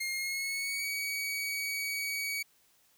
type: tone with pitch glide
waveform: sawtooth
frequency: 2132 to 2259 Hz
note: C7 to C#7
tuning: +32 to +32 cents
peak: -29 dBFS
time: 0-2.43 s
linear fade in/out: 10 ms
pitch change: +100 cents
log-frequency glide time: 0.12-0.87 s
effects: white hiss -67 dBFS RMS until 2.97 s